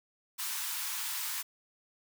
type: high-pass noise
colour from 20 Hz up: white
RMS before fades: -36 dBFS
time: 0.38-1.43 s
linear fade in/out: 20 ms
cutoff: 840 Hz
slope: 96 dB/octave
effects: none